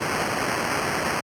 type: noise with sample-and-hold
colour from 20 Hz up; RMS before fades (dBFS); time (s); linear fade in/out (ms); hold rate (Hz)
blue; -25; 0-1.21; 20; 3675
effects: high-pass 100 Hz 12 dB/octave + low-pass 11000 Hz 12 dB/octave